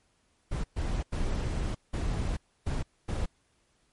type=noise bursts at uneven times; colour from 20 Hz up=brown; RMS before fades=-30 dBFS; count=6; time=0.51-0.64 / 0.76-1.03 / 1.12-1.75 / 1.93-2.37 / 2.66-2.83 / 3.08-3.26 s; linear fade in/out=10 ms; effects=pink hiss -70 dBFS RMS until 3.92 s + MP3 48 kbps